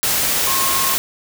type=tone in noise; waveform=sine; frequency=1076 Hz; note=C6; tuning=48 cents sharp; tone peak=-22 dBFS; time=0.47-0.94 s; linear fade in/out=0 ms; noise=white; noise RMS=-18 dBFS; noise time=0.03-0.98 s; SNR=-7 dB; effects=none